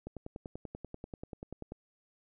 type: click train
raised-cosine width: 2 ms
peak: -28 dBFS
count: 18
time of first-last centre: 0.07-1.72 s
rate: 10.3 Hz
effects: none